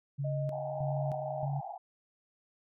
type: tone with tremolo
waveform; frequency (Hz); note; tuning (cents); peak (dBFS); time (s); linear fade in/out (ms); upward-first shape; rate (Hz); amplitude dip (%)
sine; 140; C#3; +18; -31; 0.18-1.61; 20; square; 1.6; 65
type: tone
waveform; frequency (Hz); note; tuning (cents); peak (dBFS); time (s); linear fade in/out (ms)
sine; 622; D#5; -1; -36; 0.24-1.46; 10
type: band-pass noise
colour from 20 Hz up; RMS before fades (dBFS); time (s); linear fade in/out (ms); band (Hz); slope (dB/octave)
white; -42; 0.52-1.78; 5; 700 to 830; 96
effects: none